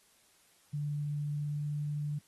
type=tone with pitch glide; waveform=sine; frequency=146.83 to 147.68 Hz; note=D3 to D3; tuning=0 to +10 cents; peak=-32 dBFS; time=0.73-2.19 s; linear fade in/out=10 ms; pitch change=+10 cents; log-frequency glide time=1.22-1.83 s; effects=white hiss -66 dBFS RMS until 2.27 s + AAC 32 kbps